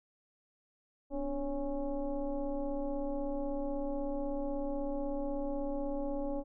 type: tone with frequency modulation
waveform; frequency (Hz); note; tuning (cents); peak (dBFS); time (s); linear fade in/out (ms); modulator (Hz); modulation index
sine; 288.1; D4; -33; -32; 1.1-6.44; 50; 270; 1.4
effects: none